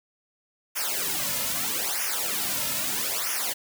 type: noise with flanger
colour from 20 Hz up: white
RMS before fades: -28 dBFS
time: 0.75-3.54 s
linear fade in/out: 20 ms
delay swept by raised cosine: 0.24 to 2.64 ms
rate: 0.78 Hz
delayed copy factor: -1
effects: none